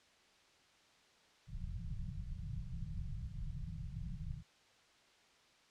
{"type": "low-pass noise", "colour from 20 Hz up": "pink", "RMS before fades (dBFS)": -43, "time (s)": [1.47, 4.43], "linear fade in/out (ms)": 50, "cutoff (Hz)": 180, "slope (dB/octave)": 96, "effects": ["white hiss -67 dBFS RMS until 5.7 s", "low-pass 5000 Hz 12 dB/octave"]}